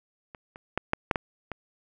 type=clicks; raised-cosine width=0.5 ms; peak=-27 / -28 / -11 / -8 / -7 / -11 / -19 dBFS; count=7; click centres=0.348 / 0.559 / 0.776 / 0.934 / 1.112 / 1.158 / 1.517 s; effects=none